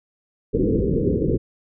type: low-pass noise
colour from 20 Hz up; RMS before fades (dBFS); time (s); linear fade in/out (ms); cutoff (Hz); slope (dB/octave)
white; -20; 0.53-1.38; 20; 490; 96
effects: none